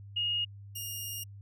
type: tone pair in turn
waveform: sine / 10% pulse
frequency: 2862 / 2837 Hz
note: F7 / F7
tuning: +42 / +27 cents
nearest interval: unison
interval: 15 cents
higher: first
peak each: -28 dBFS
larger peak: neither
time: 0.16-0.45 / 0.75-1.24 s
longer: second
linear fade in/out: 10 ms
effects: added 100 Hz sine -45 dBFS peak until 1.41 s